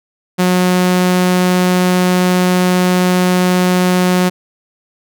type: tone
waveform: sawtooth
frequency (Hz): 181.5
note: F#3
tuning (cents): -33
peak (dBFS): -6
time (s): 0.38-4.3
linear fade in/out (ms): 20
effects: none